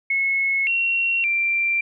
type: tone with pitch steps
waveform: sine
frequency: 2185 / 2736 / 2361 Hz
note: C#7 / F7 / D7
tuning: -26 / -36 / +9 cents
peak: -18 dBFS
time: 0.1-1.81 s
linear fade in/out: 5 ms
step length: 570 ms
effects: none